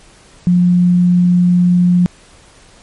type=tone; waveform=sine; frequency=177.6 Hz; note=F3; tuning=29 cents sharp; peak=-7 dBFS; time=0.47-2.06 s; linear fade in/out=0 ms; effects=pink hiss -44 dBFS RMS until 2.82 s + MP3 48 kbps